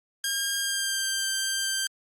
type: tone with pitch glide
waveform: 10% pulse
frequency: 1614 to 1574.4 Hz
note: G#6 to G6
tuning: -50 to +7 cents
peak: -17 dBFS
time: 0.24-1.87 s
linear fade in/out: 2 ms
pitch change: -43 cents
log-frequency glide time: 0.59-1.06 s
effects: Opus 48 kbps